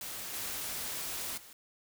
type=noise with level steps; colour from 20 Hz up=white; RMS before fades=-41 / -38 / -53 dBFS; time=0.01-1.53 s; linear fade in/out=2 ms; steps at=0.33 / 1.37 s; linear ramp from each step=10 ms; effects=none